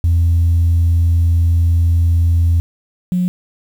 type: tone pair in turn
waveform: sine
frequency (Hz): 84.4 / 180.24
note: E2 / F#3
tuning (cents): +41 / -45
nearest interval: octave + minor second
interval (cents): 1314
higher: second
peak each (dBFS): -8 / -12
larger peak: first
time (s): 0.04-2.6 / 3.12-3.28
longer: first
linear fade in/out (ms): 0
effects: tanh soft clip ceiling -7 dBFS + 7-bit